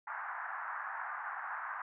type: band-pass noise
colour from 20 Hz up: white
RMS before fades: -41 dBFS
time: 0.07-1.82 s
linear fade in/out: 5 ms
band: 780 to 1700 Hz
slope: 48 dB/octave
effects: none